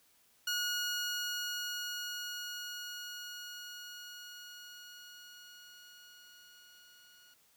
15% pulse tone with level ramp, 1446 Hz, F#6, 40 cents flat, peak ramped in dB -25 to -53 dBFS, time 0.47-7.34 s, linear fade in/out 5 ms, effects white hiss -68 dBFS RMS until 7.56 s

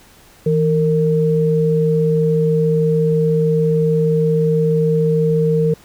sine tone pair together, 161.6 / 458.5 Hz, E3 / A#4, -34 / -29 cents, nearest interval octave + tritone, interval 1805 cents, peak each -15 dBFS, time 0.46-5.74 s, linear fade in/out 5 ms, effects pink hiss -47 dBFS RMS until 5.84 s

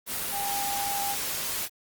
sine tone in noise, 803 Hz, G5, 41 cents sharp, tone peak -30 dBFS, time 0.31-1.17 s, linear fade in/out 50 ms, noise white, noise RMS -31 dBFS, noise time 0.06-1.69 s, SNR -2 dB, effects Opus 24 kbps

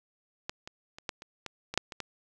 clicks, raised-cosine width 0.2 ms, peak -16 / -24 / -27 / -15 / -27 / -20 / -19 / -6 / -23 / -18 dBFS, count 10, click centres 0.495 / 0.675 / 0.985 / 1.092 / 1.221 / 1.463 / 1.74 / 1.776 / 1.922 / 2.003 s, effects none

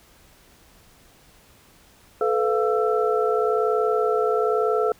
sine tone cluster, 433.8 / 494.8 / 694 / 1331 Hz, A4 / B4 / F5 / E6, -25 / +3 / -11 / +16 cents, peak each -21 / -25 / -26 / -27 dBFS, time 2.21-4.92 s, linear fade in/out 2 ms, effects pink hiss -54 dBFS RMS until 4.99 s

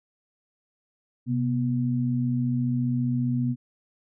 sine tone pair together, 128.64 / 243.5 Hz, C3 / B3, -29 / -24 cents, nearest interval major seventh, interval 1105 cents, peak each -25 dBFS, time 1.26-3.56 s, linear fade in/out 50 ms, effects none

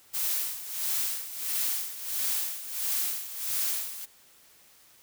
blue noise with tremolo, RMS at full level -28 dBFS, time 0.13-4.06 s, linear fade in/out 20 ms, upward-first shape sine, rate 1.5 Hz, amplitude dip 75%, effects white hiss -58 dBFS RMS until 5.02 s

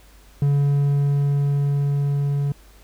triangle tone with level ramp, 142.1 Hz, C#3, 43 cents sharp, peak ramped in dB -13 to -17 dBFS, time 0.42-2.52 s, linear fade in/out 2 ms, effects added 50 Hz sine -48 dBFS peak until 2.83 s + pink hiss -53 dBFS RMS until 2.83 s

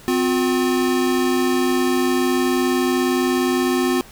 square tone pair together, 257.6 / 357.3 Hz, C4 / F4, -27 / +40 cents, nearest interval tritone, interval 567 cents, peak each -20 dBFS, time 0.08-4.01 s, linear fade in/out 0 ms, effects pink hiss -44 dBFS RMS until 4.11 s

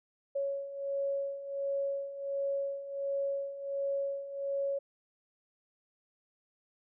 sine beating tone pair, 554.4 / 555.8 Hz, C#5 / C#5, 0 / +4 cents, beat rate 1.4 Hz, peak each -38 / -33 dBFS, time 0.35-4.79 s, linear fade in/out 10 ms, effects none

